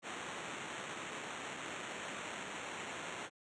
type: noise with sample-and-hold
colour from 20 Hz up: violet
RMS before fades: -44 dBFS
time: 0.02-3.3 s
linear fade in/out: 50 ms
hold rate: 4900 Hz
effects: high-pass 150 Hz 12 dB/octave + resampled to 22050 Hz